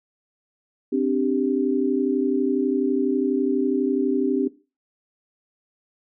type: chord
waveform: sine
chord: C suspended second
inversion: none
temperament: equal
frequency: 261.6 / 293.7 / 392 Hz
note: C4 / D4 / G4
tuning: 0 / 0 / 0 cents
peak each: -22 / -23 / -24 dBFS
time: 0.92-4.48 s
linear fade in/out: 10 ms
effects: noise-tail reverb RT60 0.3 s tail -17 dB re dry